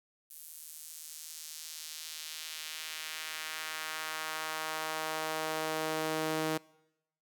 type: tone with high-pass filter sweep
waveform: sawtooth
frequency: 157.4 Hz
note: D#3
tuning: 20 cents sharp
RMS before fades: -38 dBFS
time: 0.3-6.58 s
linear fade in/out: 10 ms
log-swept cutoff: 11000 to 320 Hz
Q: 1
effects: noise-tail reverb RT60 0.9 s tail -24 dB re dry